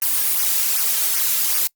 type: noise with flanger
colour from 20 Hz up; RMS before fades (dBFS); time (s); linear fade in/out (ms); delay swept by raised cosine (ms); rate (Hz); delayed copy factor
blue; -19; 0.02-1.67; 0; 0.25 to 2.75; 2.6; -0.95
effects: noise-tail reverb RT60 0.1 s tail -25 dB re dry + Opus 32 kbps